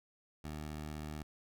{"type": "tone", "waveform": "15% pulse", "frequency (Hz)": 76, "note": "D#2", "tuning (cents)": -40, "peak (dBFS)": -35, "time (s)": [0.44, 1.23], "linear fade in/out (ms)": 5, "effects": []}